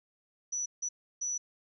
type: tone bursts at uneven times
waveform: sine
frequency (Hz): 5920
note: F#8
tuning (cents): 0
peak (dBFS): -31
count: 3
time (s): 0.52-0.66 / 0.82-0.89 / 1.21-1.38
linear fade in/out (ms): 10
effects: none